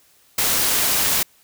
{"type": "noise", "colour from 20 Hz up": "white", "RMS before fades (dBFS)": -19, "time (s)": [0.38, 1.23], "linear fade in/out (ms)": 5, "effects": ["white hiss -56 dBFS RMS until 1.43 s"]}